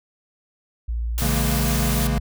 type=tone; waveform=sine; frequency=57.6 Hz; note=A#1; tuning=20 cents flat; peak=-22 dBFS; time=0.88-2.2 s; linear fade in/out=10 ms
type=noise; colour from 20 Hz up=white; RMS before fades=-28 dBFS; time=1.18-2.07 s; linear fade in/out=0 ms
type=chord; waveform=square; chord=A# half-diminished seventh; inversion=first; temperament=equal; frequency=138.59 / 164.81 / 207.7 / 233.1 Hz; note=C#3 / E3 / G#3 / A#3; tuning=0 / 0 / 0 / 0 cents; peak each=-26 / -29 / -30 / -28 dBFS; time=1.22-2.18 s; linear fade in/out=0 ms
effects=none